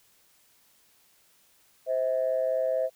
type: tone pair together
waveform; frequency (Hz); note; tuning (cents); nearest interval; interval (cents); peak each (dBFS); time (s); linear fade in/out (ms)
sine; 521 / 645.1; C5 / E5; -7 / -38; major third; 369; -26; 1.86-2.9; 50
effects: tanh soft clip ceiling -17 dBFS + white hiss -63 dBFS RMS until 2.95 s